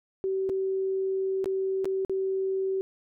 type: tone with dropouts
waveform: sine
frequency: 383.1 Hz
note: G4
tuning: 40 cents flat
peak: -25 dBFS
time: 0.24-2.81 s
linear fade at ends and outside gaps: 0 ms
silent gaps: 0.492-0.497 / 1.443-1.458 / 1.845-1.855 / 2.049-2.096 s
effects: none